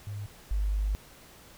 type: tone pair in turn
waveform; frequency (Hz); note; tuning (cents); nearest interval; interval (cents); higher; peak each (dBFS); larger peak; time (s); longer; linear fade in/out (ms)
sine; 102.6 / 50.61; G#2 / G#1; -21 / -44; octave; 1223; first; -34 / -25; second; 0.07-0.26 / 0.51-0.95; second; 0
effects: pink hiss -53 dBFS RMS until 1.57 s